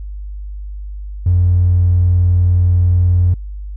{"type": "tone", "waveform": "triangle", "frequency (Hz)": 88.9, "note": "F2", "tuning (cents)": 31, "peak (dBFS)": -5, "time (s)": [1.26, 3.34], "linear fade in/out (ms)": 5, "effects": ["tanh soft clip ceiling -6 dBFS", "added 50 Hz sine -24 dBFS peak until 3.76 s"]}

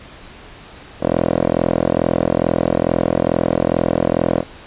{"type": "tone with band-pass filter", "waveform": "10% pulse", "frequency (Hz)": 42.31, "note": "E1", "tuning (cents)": 46, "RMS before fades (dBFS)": -17, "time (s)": [1, 4.44], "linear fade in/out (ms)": 50, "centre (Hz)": 480, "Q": 2.6, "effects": ["pink hiss -39 dBFS RMS until 4.66 s", "resampled to 8000 Hz"]}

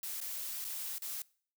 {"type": "noise with dropouts", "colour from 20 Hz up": "blue", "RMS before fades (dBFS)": -40, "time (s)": [0.03, 1.22], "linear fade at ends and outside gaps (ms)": 2, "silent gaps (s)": [[0.204, 0.213], [0.644, 0.648], [0.983, 1.02]], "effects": ["noise-tail reverb RT60 0.5 s tail -23 dB re dry"]}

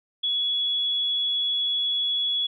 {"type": "tone", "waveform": "sine", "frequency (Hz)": 3377, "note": "G#7", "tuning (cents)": 28, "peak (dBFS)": -22, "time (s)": [0.23, 2.47], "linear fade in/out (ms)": 10, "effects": []}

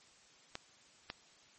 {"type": "clicks", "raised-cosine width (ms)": 0.2, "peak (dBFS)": -22, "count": 2, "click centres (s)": [0.554, 1.101], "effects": ["white hiss -63 dBFS RMS until 1.58 s", "MP3 32 kbps"]}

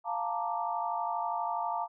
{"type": "chord", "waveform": "sine", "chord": "Bb major seventh", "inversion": "second", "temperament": "equal", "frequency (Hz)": [698.5, 880, 932.3, 1174.7], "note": ["F5", "A5", "Bb5", "D6"], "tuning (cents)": [0, 0, 0, 0], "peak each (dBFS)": [-35, -35, -35, -38], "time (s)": [0.04, 1.88], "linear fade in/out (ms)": 50, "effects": []}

